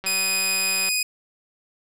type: click train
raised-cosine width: 0.3 ms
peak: -18 dBFS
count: 163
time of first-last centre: 0.04-0.888 s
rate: 191 Hz
type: tone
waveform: 15% pulse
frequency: 2489 Hz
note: D#7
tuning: in tune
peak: -14 dBFS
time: 0.06-1.03 s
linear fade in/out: 5 ms
effects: none